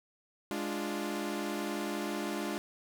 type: chord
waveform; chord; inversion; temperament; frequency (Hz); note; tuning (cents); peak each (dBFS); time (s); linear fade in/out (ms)
sawtooth; D diminished; second; equal; 207.7 / 293.7 / 349.2; Ab3 / D4 / F4; 0 / 0 / 0; -34; 0.51-2.58; 0
effects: none